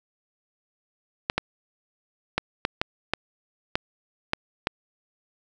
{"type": "clicks", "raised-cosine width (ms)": 0.3, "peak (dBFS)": -6, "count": 9, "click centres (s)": [1.299, 1.38, 2.38, 2.651, 2.815, 3.136, 3.755, 4.334, 4.671], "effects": []}